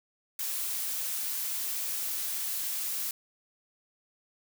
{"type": "noise", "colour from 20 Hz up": "blue", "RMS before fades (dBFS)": -33, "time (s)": [0.39, 3.11], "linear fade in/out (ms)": 2, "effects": []}